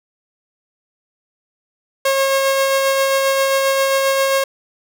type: tone with tremolo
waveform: sawtooth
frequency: 542 Hz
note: C#5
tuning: 39 cents flat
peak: -9 dBFS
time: 2.05-4.44 s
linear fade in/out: 5 ms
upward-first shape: sine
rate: 7.5 Hz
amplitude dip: 25%
effects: none